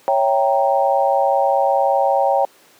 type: chord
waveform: sine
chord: C# diminished seventh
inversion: none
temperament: equal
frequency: 554.4 / 659.3 / 784 / 932.3 Hz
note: C#5 / E5 / G5 / Bb5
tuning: 0 / 0 / 0 / 0 cents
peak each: -17 / -22 / -17 / -22 dBFS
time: 0.08-2.45 s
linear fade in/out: 0 ms
effects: pink hiss -50 dBFS RMS until 2.79 s + high-pass 300 Hz 12 dB/octave